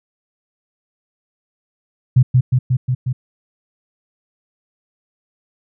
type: tone with echo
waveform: sine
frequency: 126.8 Hz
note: B2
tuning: 46 cents sharp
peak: -6 dBFS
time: 2.16-2.23 s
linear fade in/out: 10 ms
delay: 180 ms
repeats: 5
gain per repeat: -2 dB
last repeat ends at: 3.13 s
effects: none